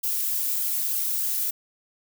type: noise with flanger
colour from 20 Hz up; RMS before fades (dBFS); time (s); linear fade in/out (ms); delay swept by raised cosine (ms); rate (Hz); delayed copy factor
violet; -26; 0.03-1.51; 10; 0.6 to 4.1; 3.3; +0.5
effects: none